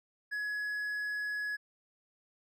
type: tone with hard clipping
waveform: triangle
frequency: 1685 Hz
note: G#6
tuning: 25 cents sharp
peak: -34 dBFS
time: 0.31-1.57 s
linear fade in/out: 20 ms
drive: 6 dB
effects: none